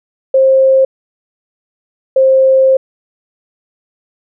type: tone pair in turn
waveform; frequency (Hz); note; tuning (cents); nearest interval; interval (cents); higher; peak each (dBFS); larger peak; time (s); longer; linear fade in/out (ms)
sine; 531 / 529; C5 / C5; +25 / +19; unison; 6; first; -5; neither; 0.34-0.85 / 2.16-2.77; second; 5
effects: none